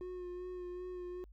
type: tone with vibrato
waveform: triangle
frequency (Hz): 360.3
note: F#4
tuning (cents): -46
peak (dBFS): -39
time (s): 0.01-1.24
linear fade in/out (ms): 0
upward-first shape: sine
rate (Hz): 2.6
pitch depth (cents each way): 22
effects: added 50 Hz sine -54 dBFS peak until 1.32 s